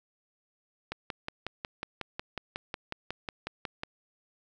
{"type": "click train", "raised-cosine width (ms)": 0.3, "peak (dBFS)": -18, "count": 17, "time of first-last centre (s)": [0.92, 3.834], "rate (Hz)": 5.49, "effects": []}